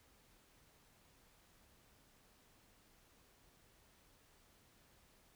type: silence
effects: pink hiss -69 dBFS RMS until 5.35 s